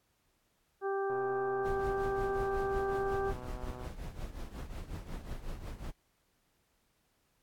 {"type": "harmonic tone", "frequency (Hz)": 392, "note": "G4", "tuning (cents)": 0, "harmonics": [1, 2, 3, 4], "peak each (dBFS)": [-32, -38, -42, -44], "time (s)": [0.81, 3.34], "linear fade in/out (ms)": 50}
{"type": "click train", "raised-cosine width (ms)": 1, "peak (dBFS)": -33, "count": 347, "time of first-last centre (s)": [1.1, 3.868], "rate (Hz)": 125}
{"type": "noise with tremolo", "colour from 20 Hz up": "brown", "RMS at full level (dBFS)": -38, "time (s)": [1.64, 5.92], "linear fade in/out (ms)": 20, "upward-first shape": "triangle", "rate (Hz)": 5.5, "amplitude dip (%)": 75}
{"effects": ["pink hiss -75 dBFS RMS until 7.42 s", "AAC 64 kbps"]}